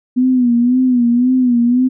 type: tone with vibrato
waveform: sine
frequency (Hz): 246.9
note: B3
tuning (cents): 0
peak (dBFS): -9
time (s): 0.16-1.89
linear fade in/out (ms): 20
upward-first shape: sine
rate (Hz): 1.9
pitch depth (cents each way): 77
effects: none